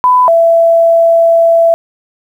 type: tone pair in turn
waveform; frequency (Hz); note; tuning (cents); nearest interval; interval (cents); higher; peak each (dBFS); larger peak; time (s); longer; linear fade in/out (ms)
sine; 1000 / 667.4; B5 / E5; +21 / +21; perfect fifth; 700; first; -4; neither; 0.04-0.28 / 0.28-1.74; second; 0
effects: 7-bit